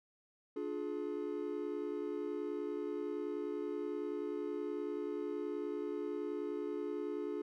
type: chord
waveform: triangle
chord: D diminished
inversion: none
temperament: just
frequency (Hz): 293.7 / 352.4 / 422.9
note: D4 / F4 / Ab4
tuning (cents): 0 / +16 / +31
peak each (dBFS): -40 / -40 / -38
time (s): 0.56-7.42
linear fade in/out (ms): 5
effects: none